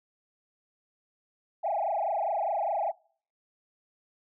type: tone with frequency modulation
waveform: sine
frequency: 737 Hz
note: F#5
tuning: 7 cents flat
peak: -25 dBFS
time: 1.63-2.92 s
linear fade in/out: 20 ms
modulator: 24.9 Hz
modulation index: 4.1
effects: noise-tail reverb RT60 0.5 s tail -25 dB re dry + tanh soft clip ceiling -21 dBFS